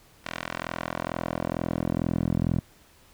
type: tone with band-pass filter sweep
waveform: 10% pulse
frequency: 42.22 Hz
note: E1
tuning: 42 cents sharp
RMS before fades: -29 dBFS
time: 0.24-2.61 s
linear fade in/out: 20 ms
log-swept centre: 2300 to 150 Hz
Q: 0.79
effects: pink hiss -57 dBFS RMS until 3.13 s